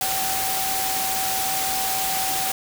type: tone in noise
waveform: sine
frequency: 766 Hz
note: G5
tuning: 40 cents flat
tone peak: -27 dBFS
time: 0.01-2.52 s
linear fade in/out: 2 ms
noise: white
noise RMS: -25 dBFS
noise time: 0.01-2.52 s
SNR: -5 dB
effects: none